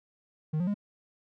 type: tone with pitch steps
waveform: triangle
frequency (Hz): 155 / 178.05 / 204.5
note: D#3 / F3 / G#3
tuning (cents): -6 / +34 / -26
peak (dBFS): -24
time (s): 0.53-0.743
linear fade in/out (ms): 10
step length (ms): 71
effects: none